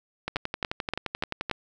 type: two click trains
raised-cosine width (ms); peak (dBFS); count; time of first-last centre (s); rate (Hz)
0.3; -13 / -11; 15 / 5; 0.28-1.497 / 0.36-1.513; 11.5 / 3.47
effects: none